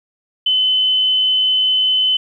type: tone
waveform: sine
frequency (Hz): 3035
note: F#7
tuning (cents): +43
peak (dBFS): -12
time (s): 0.46-2.17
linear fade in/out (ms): 5
effects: 9-bit

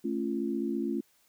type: chord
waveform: sine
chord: A augmented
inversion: none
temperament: just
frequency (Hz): 220 / 275 / 343.8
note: A3 / C#4 / E#4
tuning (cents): 0 / -14 / -27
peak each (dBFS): -33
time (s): 0.04-1.01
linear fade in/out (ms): 10
effects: white hiss -67 dBFS RMS until 1.28 s

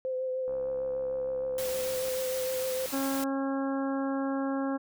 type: tone with vibrato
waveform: sine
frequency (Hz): 516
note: C5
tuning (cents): -24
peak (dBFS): -29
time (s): 0.05-2.86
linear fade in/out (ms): 0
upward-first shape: triangle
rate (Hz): 6.6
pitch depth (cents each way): 23
type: click train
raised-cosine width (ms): 1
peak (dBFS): -34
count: 110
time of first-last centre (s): 0.48-2.083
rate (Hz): 68
type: noise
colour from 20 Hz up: white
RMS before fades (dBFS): -38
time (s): 1.58-3.24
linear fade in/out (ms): 2
type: harmonic tone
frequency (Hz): 271.9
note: C#4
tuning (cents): -33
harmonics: 1 / 2 / 3 / 4 / 5 / 6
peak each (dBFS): -29 / -35 / -39 / -41 / -43 / -45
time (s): 2.92-4.78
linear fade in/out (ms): 20
effects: none

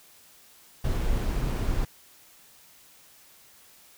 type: noise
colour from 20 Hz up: brown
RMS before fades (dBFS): -26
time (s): 0.84-1.85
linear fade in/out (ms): 5
effects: white hiss -55 dBFS RMS until 3.97 s

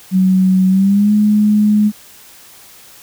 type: tone with pitch glide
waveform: sine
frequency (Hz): 187.3 to 210.2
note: F#3 to G#3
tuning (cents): +21 to +21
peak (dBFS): -8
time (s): 0.11-1.92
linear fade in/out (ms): 50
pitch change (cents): +200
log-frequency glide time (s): 0.69-1.12
effects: white hiss -41 dBFS RMS until 3.02 s

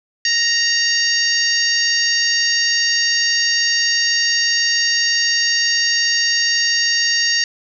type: harmonic tone with a mistuned harmonic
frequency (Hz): 932.3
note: A#5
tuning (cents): 0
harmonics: 2 / 3 / 4 / 5 / 6 / 7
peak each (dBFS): -19 / -25 / -30 / -18 / -21 / -26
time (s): 0.25-7.44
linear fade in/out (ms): 2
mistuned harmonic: 5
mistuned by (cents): -20
effects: none

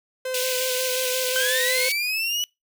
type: tone with vibrato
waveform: 45% pulse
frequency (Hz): 510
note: C5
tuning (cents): -44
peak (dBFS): -26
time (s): 0.25-1.89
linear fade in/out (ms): 5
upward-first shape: square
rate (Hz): 5.6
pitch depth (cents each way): 17
type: high-pass noise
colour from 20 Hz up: pink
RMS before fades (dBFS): -27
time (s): 0.34-1.92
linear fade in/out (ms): 2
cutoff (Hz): 2300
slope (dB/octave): 48
type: linear sweep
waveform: 30% pulse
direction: up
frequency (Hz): 1525 to 2971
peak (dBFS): -20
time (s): 1.36-2.44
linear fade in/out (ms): 0
effects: noise-tail reverb RT60 0.2 s tail -25 dB re dry

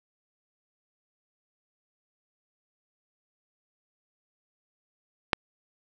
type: click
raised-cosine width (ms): 0.3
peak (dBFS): -4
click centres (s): 5.332
effects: none

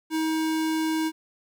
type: tone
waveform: square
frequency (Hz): 317.5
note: D#4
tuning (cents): +35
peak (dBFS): -24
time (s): 0.1-1.12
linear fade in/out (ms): 50
effects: 11-bit

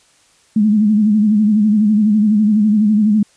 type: tone with vibrato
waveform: sine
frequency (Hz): 211.7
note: G#3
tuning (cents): +33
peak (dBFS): -9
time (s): 0.56-3.23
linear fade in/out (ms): 5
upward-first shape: sine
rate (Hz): 12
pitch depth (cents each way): 69
effects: white hiss -53 dBFS RMS until 3.36 s + resampled to 22050 Hz

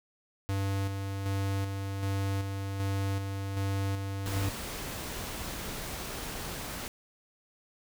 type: tone with tremolo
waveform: square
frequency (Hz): 98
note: G2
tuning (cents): 0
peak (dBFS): -29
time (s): 0.49-4.49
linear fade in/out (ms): 0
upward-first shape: square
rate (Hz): 1.3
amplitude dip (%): 40
type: noise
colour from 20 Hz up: pink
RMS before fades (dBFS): -38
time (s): 4.26-6.88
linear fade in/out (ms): 0
effects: none

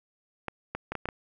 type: clicks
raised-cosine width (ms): 0.5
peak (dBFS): -17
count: 6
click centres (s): 0.483 / 0.75 / 0.92 / 0.953 / 1.056 / 1.088
effects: none

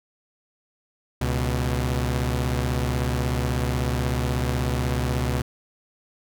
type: tone pair together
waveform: sawtooth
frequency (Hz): 69.88 / 123.47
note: C#2 / B2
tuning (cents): +15 / 0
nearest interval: minor seventh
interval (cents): 985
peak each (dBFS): -21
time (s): 1.21-5.42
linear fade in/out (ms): 5
effects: none

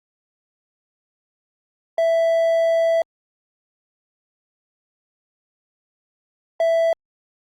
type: tone bursts at uneven times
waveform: triangle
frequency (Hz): 661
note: E5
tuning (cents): +5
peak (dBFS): -13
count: 2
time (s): 1.98-3.02 / 6.6-6.93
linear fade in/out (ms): 2
effects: Opus 48 kbps

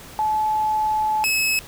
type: tone pair in turn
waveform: sine / sawtooth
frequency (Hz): 861 / 2580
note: A5 / E7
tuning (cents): -38 / -38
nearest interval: octave + perfect fifth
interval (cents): 1900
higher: second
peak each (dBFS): -18 / -15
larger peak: second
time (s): 0.19-1.24 / 1.24-1.59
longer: first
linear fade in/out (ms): 0
effects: pink hiss -41 dBFS RMS until 1.67 s

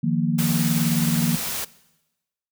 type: chord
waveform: sine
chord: Eb suspended second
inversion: none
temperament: equal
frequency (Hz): 155.56 / 174.61 / 233.1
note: Eb3 / F3 / Bb3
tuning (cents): 0 / 0 / 0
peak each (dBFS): -23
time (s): 0.03-1.36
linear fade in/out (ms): 10
type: noise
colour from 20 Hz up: white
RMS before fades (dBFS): -28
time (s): 0.38-1.65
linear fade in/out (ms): 10
effects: noise-tail reverb RT60 1.0 s tail -20 dB re dry

